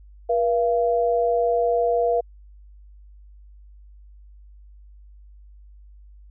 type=tone pair together; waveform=sine; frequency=479.6 / 683 Hz; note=A#4 / F5; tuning=+49 / -39 cents; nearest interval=tritone; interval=612 cents; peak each=-20 / -21 dBFS; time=0.29-2.21 s; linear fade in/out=10 ms; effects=added 50 Hz sine -44 dBFS peak until 6.3 s